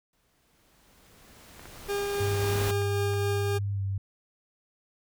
pink noise with exponential growth, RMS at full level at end -32 dBFS, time 0.13-2.71 s, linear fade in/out 2 ms, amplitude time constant 560 ms
clicks, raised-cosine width 0.5 ms, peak -30 dBFS, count 6, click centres 1.595 / 1.656 / 1.984 / 2.649 / 2.819 / 3.137 s
40% pulse tone with tremolo, 403.9 Hz, G#4, 48 cents flat, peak -26 dBFS, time 1.88-3.59 s, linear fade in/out 20 ms, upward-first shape triangle, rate 3.7 Hz, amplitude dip 25%
sine tone with pitch glide, 100.4 to 97.71 Hz, G2 to G2, +42 to -5 cents, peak -27 dBFS, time 2.2-3.98 s, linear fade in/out 5 ms, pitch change -47 cents, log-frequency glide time 3.72-3.82 s
effects none

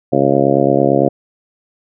harmonic tone, 68.9 Hz, C#2, 10 cents flat, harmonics 2 / 3 / 4 / 5 / 6 / 7 / 8 / 9 / 10, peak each -20 / -21 / -17 / -17 / -18 / -21 / -16 / -22 / -19 dBFS, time 0.12-1.09 s, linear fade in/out 10 ms, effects none

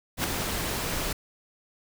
pink noise with ADSR envelope, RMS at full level -25 dBFS, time 0.17-1.13 s, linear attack 70 ms, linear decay 7 ms, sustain -5 dB, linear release 6 ms, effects none

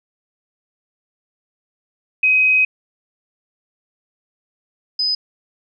sine tone pair in turn, 2524 / 5015 Hz, D#7 / D#8, +24 / +13 cents, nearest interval octave, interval 1189 cents, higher second, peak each -11 / -16 dBFS, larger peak first, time 2.23-2.65 / 4.99-5.15 s, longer first, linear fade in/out 5 ms, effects none

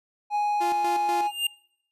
triangle tone, 830.6 Hz, G#5, in tune, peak -20 dBFS, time 0.3-1.32 s, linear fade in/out 50 ms
sawtooth tone with tremolo, 348 Hz, F4, 6 cents flat, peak -25 dBFS, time 0.6-1.28 s, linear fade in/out 20 ms, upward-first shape square, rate 4.1 Hz, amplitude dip 65%
square tone with exponential growth, 2805 Hz, F7, 7 cents sharp, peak -20 dBFS, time 1.17-1.47 s, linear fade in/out 5 ms, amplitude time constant 64 ms
effects noise-tail reverb RT60 0.7 s tail -24 dB re dry + resampled to 32000 Hz

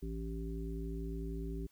harmonic tone, 55.4 Hz, A1, 13 cents sharp, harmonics 1 / 3 / 5 / 7, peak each -39 / -44 / -46 / -46 dBFS, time 0.02-1.67 s, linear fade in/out 10 ms, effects white hiss -71 dBFS RMS until 1.71 s

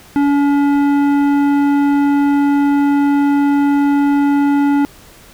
sine tone with tanh clipping, 284.4 Hz, C#4, 45 cents sharp, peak -12 dBFS, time 0.16-4.85 s, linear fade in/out 0 ms, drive 13 dB, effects pink hiss -42 dBFS RMS until 5.33 s

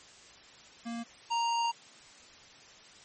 square tone pair in turn, 233.1 / 932.4 Hz, A#3 / A#5, 0 / 0 cents, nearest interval 2 octaves, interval 2400 cents, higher second, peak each -36 / -28 dBFS, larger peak second, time 0.85-1.04 / 1.3-1.72 s, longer second, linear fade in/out 20 ms, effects white hiss -54 dBFS RMS until 3.04 s + MP3 32 kbps

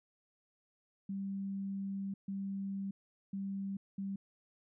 sine tone bursts at uneven times, 196 Hz, G3, in tune, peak -36 dBFS, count 4, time 1.09-2.14 / 2.28-2.91 / 3.33-3.77 / 3.98-4.16 s, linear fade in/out 5 ms, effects none

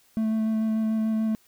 triangle tone with vibrato, 220 Hz, A3, in tune, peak -20 dBFS, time 0.17-1.35 s, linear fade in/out 0 ms, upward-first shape square, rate 6.8 Hz, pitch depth 9 cents each way, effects white hiss -61 dBFS RMS until 1.47 s

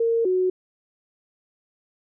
sine tone pair in turn, 460 / 369.1 Hz, A#4 / F#4, -23 / -4 cents, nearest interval major third, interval 381 cents, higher first, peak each -18 dBFS, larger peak neither, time 0-0.25 / 0.25-0.5 s, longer neither, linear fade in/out 5 ms, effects none

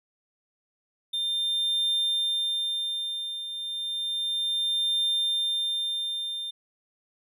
triangle tone with tremolo, 3600 Hz, A7, 39 cents sharp, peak -21 dBFS, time 1.13-6.51 s, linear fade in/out 10 ms, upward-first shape triangle, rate 0.32 Hz, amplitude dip 70%, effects none

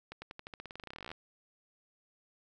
accelerating click train, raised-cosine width 0.3 ms, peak -28 dBFS, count 25, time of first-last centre 0.12-1.116 s, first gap 100 ms, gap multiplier 0.91, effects none

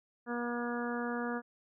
harmonic tone, 239.6 Hz, A#3, 48 cents sharp, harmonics 1 / 2 / 3 / 4 / 5 / 6 / 7, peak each -36 / -39 / -43 / -45 / -44 / -43 / -44 dBFS, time 0.26-1.42 s, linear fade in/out 50 ms, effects none

